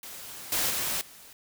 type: noise with level steps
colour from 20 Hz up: white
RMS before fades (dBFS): -42 / -27 / -30 / -50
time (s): 0.03-1.33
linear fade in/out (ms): 2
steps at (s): 0.52 / 0.7 / 1.01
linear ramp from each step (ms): 2
effects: none